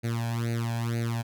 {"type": "tone with flanger", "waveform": "sawtooth", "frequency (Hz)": 116.54, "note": "A#2", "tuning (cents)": 0, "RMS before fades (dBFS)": -29, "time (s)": [0.03, 1.23], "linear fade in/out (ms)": 20, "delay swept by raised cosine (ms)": [0.46, 1.24], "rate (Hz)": 2.1, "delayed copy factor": 0.95, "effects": []}